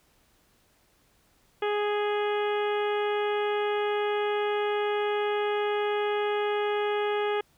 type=harmonic tone; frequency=415.3 Hz; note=G#4; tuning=in tune; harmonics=1 / 2 / 3 / 4 / 5 / 6 / 7 / 8; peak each=-26 / -32 / -36 / -38 / -40 / -42 / -43 / -44 dBFS; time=1.62-7.41 s; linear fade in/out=5 ms; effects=pink hiss -65 dBFS RMS until 7.57 s